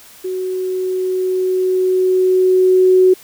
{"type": "tone with level ramp", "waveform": "sine", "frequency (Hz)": 371.2, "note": "F#4", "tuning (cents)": 6, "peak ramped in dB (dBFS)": [-19, -6], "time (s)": [0.24, 3.14], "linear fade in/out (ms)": 10, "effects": ["white hiss -42 dBFS RMS until 3.23 s"]}